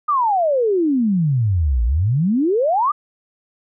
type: exponential two-way sweep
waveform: sine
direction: down then up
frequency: 1244.5 to 55 to 1244.5 Hz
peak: -14 dBFS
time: 0.08-2.92 s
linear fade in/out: 10 ms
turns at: 1.84 s
effects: none